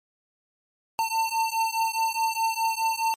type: beating tone pair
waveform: square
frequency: 897 / 901.8 Hz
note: A5 / A5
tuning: +33 / +42 cents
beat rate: 4.8 Hz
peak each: -27 dBFS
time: 0.99-3.14 s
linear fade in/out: 0 ms
effects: MP3 64 kbps